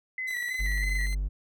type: tone with vibrato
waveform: sine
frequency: 1985 Hz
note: B6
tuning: 8 cents sharp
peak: -30 dBFS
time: 0.18-1.06 s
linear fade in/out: 2 ms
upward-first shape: square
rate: 3.1 Hz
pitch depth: 43 cents each way
type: tone with pitch glide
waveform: sawtooth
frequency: 1989 to 2059 Hz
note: B6 to C7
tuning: +12 to -28 cents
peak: -33 dBFS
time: 0.27-1.15 s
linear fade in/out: 10 ms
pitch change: +60 cents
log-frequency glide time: 0.43-0.86 s
type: click train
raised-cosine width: 0.3 ms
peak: -34 dBFS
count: 15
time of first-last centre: 0.31-1.129 s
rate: 17.1 Hz
type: tone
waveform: triangle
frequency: 48.86 Hz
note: G1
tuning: 5 cents flat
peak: -24 dBFS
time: 0.59-1.29 s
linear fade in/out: 20 ms
effects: none